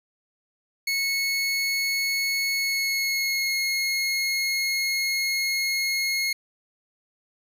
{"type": "tone with pitch glide", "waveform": "25% pulse", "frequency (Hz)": [2196, 2160], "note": ["C#7", "C#7"], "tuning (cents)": [-17, -45], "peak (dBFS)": -19, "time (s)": [0.87, 6.33], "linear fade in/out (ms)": 5, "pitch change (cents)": -28, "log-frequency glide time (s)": [2.55, 3.55], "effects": []}